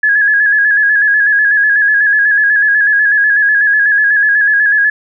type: tone with vibrato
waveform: sine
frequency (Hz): 1678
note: G#6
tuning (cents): +17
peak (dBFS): -7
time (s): 0.03-4.9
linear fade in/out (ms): 5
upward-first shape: square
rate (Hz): 8.1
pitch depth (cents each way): 39
effects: none